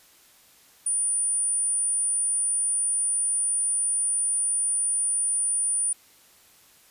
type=tone; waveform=sine; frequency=9397 Hz; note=D9; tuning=in tune; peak=-22 dBFS; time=0.86-5.93 s; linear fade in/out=5 ms; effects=white hiss -56 dBFS RMS until 6.9 s + resampled to 32000 Hz